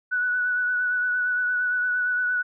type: tone with vibrato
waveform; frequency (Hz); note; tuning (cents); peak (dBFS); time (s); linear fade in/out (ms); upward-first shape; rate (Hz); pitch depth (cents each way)
sine; 1480; F#6; 0; -21; 0.11-2.43; 20; triangle; 8.7; 26
effects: none

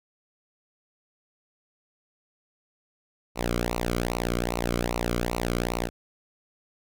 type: tone with flanger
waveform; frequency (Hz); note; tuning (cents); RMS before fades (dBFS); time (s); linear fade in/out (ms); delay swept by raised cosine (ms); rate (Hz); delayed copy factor
sawtooth; 59.3; A#1; +30; -28; 3.35-5.9; 50; 0.59 to 1.15; 2.5; -0.85
effects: none

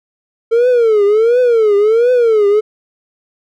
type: tone with vibrato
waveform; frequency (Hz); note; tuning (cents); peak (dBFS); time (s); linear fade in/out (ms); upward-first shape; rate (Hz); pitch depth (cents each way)
triangle; 450.1; A4; +39; -5; 0.51-2.61; 20; triangle; 1.4; 210
effects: tanh soft clip ceiling -1 dBFS

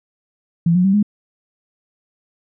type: tone with pitch steps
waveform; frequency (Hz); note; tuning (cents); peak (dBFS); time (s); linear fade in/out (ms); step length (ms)
sine; 168.6 / 180.7 / 193.67 / 207.6; E3 / F#3 / G3 / G#3; +39 / -41 / -21 / 0; -11; 0.66-1.028; 5; 92
effects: none

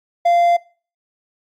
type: tone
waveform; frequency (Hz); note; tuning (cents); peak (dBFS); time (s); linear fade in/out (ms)
triangle; 692; F5; -16; -9; 0.25-0.57; 10
effects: noise-tail reverb RT60 0.4 s tail -23 dB re dry + Opus 48 kbps

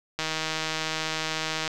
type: click train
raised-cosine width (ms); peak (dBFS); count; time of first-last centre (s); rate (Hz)
0.2; -11; 236; 0.19-1.677; 158
effects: none

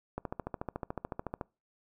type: click train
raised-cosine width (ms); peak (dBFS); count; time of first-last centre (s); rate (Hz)
1; -21; 18; 0.18-1.412; 13.8
effects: noise-tail reverb RT60 0.3 s tail -25 dB re dry

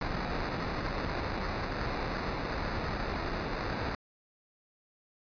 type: noise with sample-and-hold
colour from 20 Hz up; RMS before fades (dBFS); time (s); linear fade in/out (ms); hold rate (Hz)
pink; -34; 0.01-3.95; 2; 3150
effects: resampled to 11025 Hz

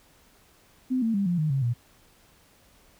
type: tone with pitch steps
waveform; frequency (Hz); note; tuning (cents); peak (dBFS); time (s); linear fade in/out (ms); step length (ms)
sine; 256.5 / 225.9 / 198.93 / 175.19 / 154.29 / 135.88 / 119.66; C4 / A3 / G3 / F3 / D#3 / C#3 / A#2; -34 / +46 / +26 / +6 / -14 / -34 / +46; -22; 0.9-1.74; 20; 120
effects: pink hiss -59 dBFS RMS until 2.99 s

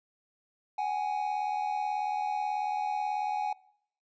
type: tone pair together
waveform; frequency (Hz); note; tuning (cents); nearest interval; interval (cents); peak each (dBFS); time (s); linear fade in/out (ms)
triangle; 752.3 / 830.6; F#5 / G#5; +29 / 0; major second; 171; -32 / -28; 0.78-3.53; 5
effects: noise-tail reverb RT60 0.7 s tail -24 dB re dry + resampled to 16000 Hz

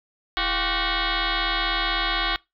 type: tone with frequency modulation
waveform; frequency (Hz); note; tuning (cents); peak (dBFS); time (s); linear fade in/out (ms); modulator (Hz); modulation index
sine; 1078; C#6; -49; -21; 0.37-2.36; 0; 372; 7.8
effects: noise-tail reverb RT60 0.2 s tail -23 dB re dry

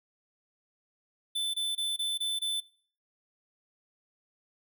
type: tone bursts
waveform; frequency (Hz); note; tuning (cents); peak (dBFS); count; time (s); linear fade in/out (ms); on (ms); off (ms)
square; 3520; A7; 0; -29; 6; 1.35-2.605; 10; 190; 23
effects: noise-tail reverb RT60 0.5 s tail -23 dB re dry

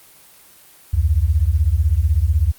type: beating tone pair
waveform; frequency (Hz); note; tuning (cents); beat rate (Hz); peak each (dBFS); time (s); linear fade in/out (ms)
sine; 69.3 / 85.3; C#2 / F2; 0 / -40; 16; -16; 0.93-2.52; 10
effects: white hiss -47 dBFS RMS until 2.58 s + Opus 24 kbps

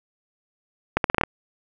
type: accelerating click train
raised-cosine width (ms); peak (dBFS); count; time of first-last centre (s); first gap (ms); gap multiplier
0.5; -3; 7; 0.97-1.236; 72; 0.8
effects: none

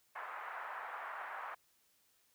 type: band-pass noise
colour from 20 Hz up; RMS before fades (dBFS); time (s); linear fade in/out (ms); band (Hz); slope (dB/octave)
pink; -45; 0.15-1.55; 10; 810 to 1700; 24
effects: white hiss -73 dBFS RMS until 2.34 s

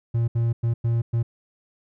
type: tone bursts at uneven times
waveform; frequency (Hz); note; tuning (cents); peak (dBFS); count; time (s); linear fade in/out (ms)
triangle; 116.54; A#2; 0; -17; 5; 0.14-0.28 / 0.35-0.53 / 0.63-0.74 / 0.84-1.02 / 1.13-1.23; 10
effects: none

